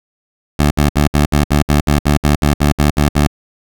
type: tone bursts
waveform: 15% pulse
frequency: 73.42 Hz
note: D2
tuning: in tune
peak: -3 dBFS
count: 15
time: 0.59-3.272 s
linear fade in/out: 5 ms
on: 120 ms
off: 63 ms
effects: none